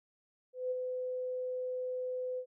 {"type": "tone with ADSR envelope", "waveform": "sine", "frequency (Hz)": 506, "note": "B4", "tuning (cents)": 42, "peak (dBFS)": -30, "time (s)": [0.53, 2.46], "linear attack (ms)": 180, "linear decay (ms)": 24, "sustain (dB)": -4, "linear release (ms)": 78, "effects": []}